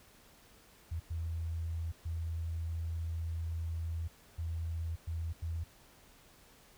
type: tone bursts at uneven times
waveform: sine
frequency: 82.41 Hz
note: E2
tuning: in tune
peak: -34 dBFS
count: 6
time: 0.91-1 / 1.1-1.92 / 2.05-4.08 / 4.38-4.96 / 5.07-5.33 / 5.42-5.64 s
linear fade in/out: 10 ms
effects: pink hiss -61 dBFS RMS until 6.77 s